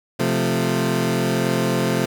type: chord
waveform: 20% pulse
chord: F major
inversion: second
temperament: equal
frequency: 130.81 / 174.61 / 220 Hz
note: C3 / F3 / A3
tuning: 0 / 0 / 0 cents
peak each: -18 dBFS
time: 0.19-2.06 s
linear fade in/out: 10 ms
effects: none